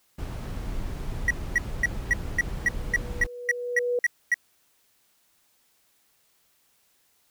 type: noise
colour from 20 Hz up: brown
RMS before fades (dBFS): -32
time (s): 0.18-3.27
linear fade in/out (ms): 10
type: tone bursts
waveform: triangle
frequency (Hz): 1925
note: B6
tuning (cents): -45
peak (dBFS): -16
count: 12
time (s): 1.28-4.342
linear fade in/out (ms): 2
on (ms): 26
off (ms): 250
type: tone with exponential growth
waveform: sine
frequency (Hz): 487.7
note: B4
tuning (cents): -22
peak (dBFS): -21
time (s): 2.28-3.99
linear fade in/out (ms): 2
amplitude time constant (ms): 370
effects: white hiss -66 dBFS RMS until 7.3 s